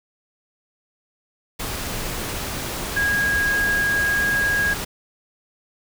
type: tone in noise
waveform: sine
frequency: 1640 Hz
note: G#6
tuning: 22 cents flat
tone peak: -18 dBFS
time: 2.96-4.74 s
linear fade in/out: 10 ms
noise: pink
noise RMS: -28 dBFS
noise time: 1.59-4.85 s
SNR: +7 dB
effects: none